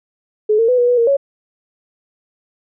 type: tone with pitch steps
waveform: sine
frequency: 426.2 / 455.9 / 500 / 485.3 / 490.3 / 465.4 / 556 Hz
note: G#4 / A#4 / B4 / B4 / B4 / A#4 / C#5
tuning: +45 / -39 / +21 / -30 / -13 / -3 / +5 cents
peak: -10 dBFS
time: 0.49-1.169 s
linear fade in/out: 10 ms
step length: 97 ms
effects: none